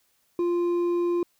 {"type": "tone with hard clipping", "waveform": "sine", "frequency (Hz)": 347.8, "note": "F4", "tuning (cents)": -7, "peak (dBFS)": -23, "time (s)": [0.39, 1.23], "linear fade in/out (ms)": 2, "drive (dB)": 4, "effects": ["white hiss -68 dBFS RMS until 1.39 s"]}